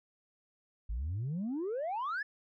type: exponential sweep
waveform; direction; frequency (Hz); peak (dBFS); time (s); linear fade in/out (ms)
sine; up; 49 to 1772; -31; 0.89-2.23; 10
effects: tanh soft clip ceiling -31 dBFS